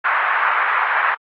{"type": "band-pass noise", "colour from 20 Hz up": "pink", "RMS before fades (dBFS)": -18, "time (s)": [0.04, 1.15], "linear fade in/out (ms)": 10, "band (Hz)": [1000, 1900], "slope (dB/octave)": 24, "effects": ["low-pass 3000 Hz 12 dB/octave", "AAC 32 kbps"]}